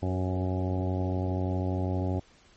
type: harmonic tone with a mistuned harmonic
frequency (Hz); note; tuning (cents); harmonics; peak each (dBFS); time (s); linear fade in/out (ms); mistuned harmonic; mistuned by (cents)
92.5; F#2; 0; 1 / 2 / 3 / 4 / 5 / 6 / 7 / 8 / 9; -28 / -35 / -34 / -37 / -44 / -40 / -41 / -43 / -43; 0.02-2.2; 10; 5; +16
effects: pink hiss -59 dBFS RMS until 2.56 s + MP3 32 kbps